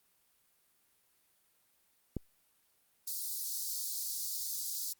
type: click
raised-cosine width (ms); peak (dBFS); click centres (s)
3; -22; 2.167
type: high-pass noise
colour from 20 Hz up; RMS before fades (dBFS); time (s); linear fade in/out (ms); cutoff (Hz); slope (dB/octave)
white; -38; 3.07-4.93; 5; 4200; 48
effects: white hiss -72 dBFS RMS until 4.99 s + Opus 32 kbps